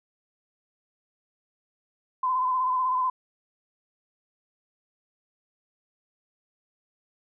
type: tone with vibrato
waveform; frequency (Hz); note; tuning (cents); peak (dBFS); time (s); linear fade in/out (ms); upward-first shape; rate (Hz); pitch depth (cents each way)
sine; 1021; C6; -43; -22; 2.23-3.1; 5; square; 16; 29
effects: none